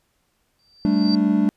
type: tone with exponential growth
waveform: sine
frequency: 4659 Hz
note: D8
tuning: 15 cents flat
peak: -23 dBFS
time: 0.59-1.15 s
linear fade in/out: 1 ms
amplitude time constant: 120 ms
type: chord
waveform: triangle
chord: G suspended second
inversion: none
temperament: equal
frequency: 196 / 220 / 293.7 Hz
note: G3 / A3 / D4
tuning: 0 / 0 / 0 cents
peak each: -18 dBFS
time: 0.85-1.49 s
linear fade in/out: 0 ms
effects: pink hiss -68 dBFS RMS until 1.56 s + resampled to 32000 Hz